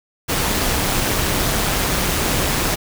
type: noise with amplitude modulation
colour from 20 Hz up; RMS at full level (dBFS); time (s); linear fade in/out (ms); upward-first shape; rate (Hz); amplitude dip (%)
pink; -17; 0.28-2.76; 20; sine; 198; 50
effects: none